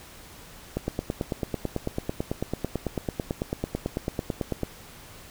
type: click train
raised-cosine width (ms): 2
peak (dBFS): -13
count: 36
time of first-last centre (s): 0.77-4.633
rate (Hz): 9.06
effects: pink hiss -47 dBFS RMS until 5.3 s